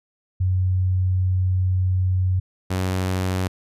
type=tone pair in turn; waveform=sine / sawtooth; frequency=92.5 / 92.99 Hz; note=F#2 / F#2; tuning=0 / +9 cents; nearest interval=unison; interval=9 cents; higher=second; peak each=-17 / -17 dBFS; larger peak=neither; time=0.4-2.4 / 2.7-3.48 s; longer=first; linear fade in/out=10 ms; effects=resampled to 32000 Hz